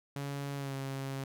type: tone with pitch glide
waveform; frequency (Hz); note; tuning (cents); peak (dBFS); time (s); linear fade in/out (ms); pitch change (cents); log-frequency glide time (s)
sawtooth; 140.7 to 135.75; C#3 to C#3; +26 to -36; -32; 0.16-1.24; 2; -62; 0.56-0.75
effects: none